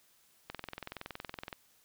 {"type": "click train", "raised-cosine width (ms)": 0.3, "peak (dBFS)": -24, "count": 23, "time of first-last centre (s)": [0.5, 1.528], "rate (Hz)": 21.4, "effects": ["white hiss -67 dBFS RMS until 1.84 s"]}